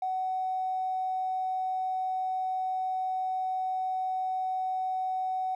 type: tone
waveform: triangle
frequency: 749 Hz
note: F#5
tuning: 21 cents sharp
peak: -24 dBFS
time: 0.02-5.55 s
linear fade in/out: 5 ms
effects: tanh soft clip ceiling -26 dBFS